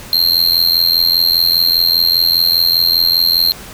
square tone with amplitude modulation, 4186 Hz, C8, in tune, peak -6 dBFS, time 0.13-3.52 s, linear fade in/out 0 ms, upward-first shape sine, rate 85 Hz, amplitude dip 100%, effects pink hiss -33 dBFS RMS until 3.73 s

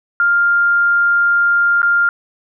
sine tone with dropouts, 1400 Hz, F6, 4 cents sharp, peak -10 dBFS, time 0.2-2.09 s, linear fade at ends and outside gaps 1 ms, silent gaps 1.818-1.829 s, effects none

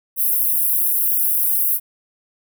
pink high-pass noise, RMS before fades -18 dBFS, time 0.16-1.8 s, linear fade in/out 50 ms, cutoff 11000 Hz, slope 48 dB/octave, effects none

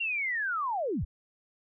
sine linear sweep, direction down, 2794 to 32 Hz, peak -28 dBFS, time 0-1.05 s, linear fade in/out 10 ms, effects none

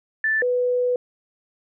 sine tone pair in turn, 1760 / 494.8 Hz, A6 / B4, 0 / +3 cents, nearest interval octave + minor seventh, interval 2197 cents, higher first, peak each -18 dBFS, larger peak neither, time 0.24-0.42 / 0.42-0.96 s, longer second, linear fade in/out 2 ms, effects none

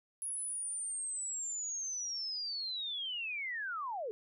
sine linear sweep, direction down, 10548 to 403.1 Hz, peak -36 dBFS, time 0.22-4.11 s, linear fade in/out 0 ms, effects none

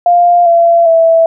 sine tone with pitch steps, 700 / 678.9 / 658.4 Hz, F5 / F5 / E5, +4 / -49 / -2 cents, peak -4 dBFS, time 0.06-1.26 s, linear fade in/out 2 ms, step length 400 ms, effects none

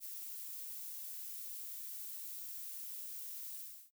violet noise with ADSR envelope, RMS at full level -44 dBFS, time 0-3.91 s, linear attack 51 ms, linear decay 3 ms, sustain -2 dB, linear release 340 ms, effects noise-tail reverb RT60 0.1 s tail -22 dB re dry

